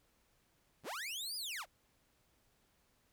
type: linear two-way sweep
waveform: sawtooth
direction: up then down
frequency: 32.6 to 5040 to 455.8 Hz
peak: -37 dBFS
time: 0.83-1.66 s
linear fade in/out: 50 ms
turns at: 1.36 s
effects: pink hiss -74 dBFS RMS until 3.12 s